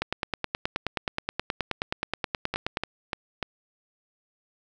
two click trains, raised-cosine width 0.3 ms, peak -12 / -10 dBFS, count 4 / 27, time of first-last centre 2.54-3.428 / 0.02-2.771 s, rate 3.38 / 9.45 Hz, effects none

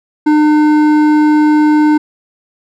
triangle tone with hard clipping, 302.6 Hz, D#4, 48 cents flat, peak -8 dBFS, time 0.26-1.98 s, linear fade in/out 10 ms, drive 14 dB, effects none

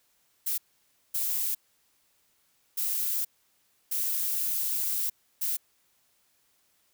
violet noise bursts at uneven times, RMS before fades -29 dBFS, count 5, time 0.46-0.58 / 1.14-1.55 / 2.77-3.25 / 3.91-5.1 / 5.41-5.57 s, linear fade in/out 10 ms, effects white hiss -69 dBFS RMS until 6.93 s

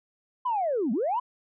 sine linear two-way sweep, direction down then up, 1033 to 196 to 1033 Hz, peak -23 dBFS, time 0.45-1.2 s, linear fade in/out 10 ms, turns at 0.92 s, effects tanh soft clip ceiling -19 dBFS

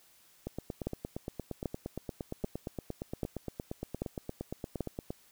two click trains, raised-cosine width 2 ms, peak -19 / -23 dBFS, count 6 / 41, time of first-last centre 0.87-4.807 / 0.47-5.105 s, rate 1.27 / 8.63 Hz, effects white hiss -63 dBFS RMS until 5.31 s

